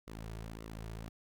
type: tone with flanger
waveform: sawtooth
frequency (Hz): 55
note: A1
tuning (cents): 0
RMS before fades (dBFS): -45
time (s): 0.07-1.09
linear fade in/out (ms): 10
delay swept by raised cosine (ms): 1.2 to 3.9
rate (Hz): 1.8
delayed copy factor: -0.65
effects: none